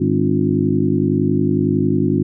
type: harmonic tone with a mistuned harmonic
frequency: 50.9 Hz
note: G#1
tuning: 34 cents flat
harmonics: 2 / 3 / 4 / 5 / 6 / 7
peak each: -23 / -20 / -21 / -20 / -21 / -21 dBFS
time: 0-2.23 s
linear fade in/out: 10 ms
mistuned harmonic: 5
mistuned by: +67 cents
effects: none